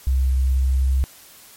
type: tone with pitch glide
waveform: sine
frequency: 65.41 to 65.94 Hz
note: C2 to C2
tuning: 0 to +14 cents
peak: -15 dBFS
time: 0.07-1.04 s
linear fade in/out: 0 ms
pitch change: +14 cents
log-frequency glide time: 0.53-0.9 s
effects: white hiss -46 dBFS RMS until 1.56 s + MP3 64 kbps